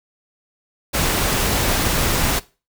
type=noise; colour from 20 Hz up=pink; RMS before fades=-19 dBFS; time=0.93-2.4 s; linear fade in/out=20 ms; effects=noise-tail reverb RT60 0.3 s tail -19 dB re dry